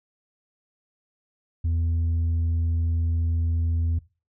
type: tone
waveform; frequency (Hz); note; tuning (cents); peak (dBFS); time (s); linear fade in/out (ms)
sine; 82.9; E2; +10; -18; 1.64-3.99; 10
effects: noise-tail reverb RT60 0.3 s tail -21 dB re dry + tanh soft clip ceiling -20 dBFS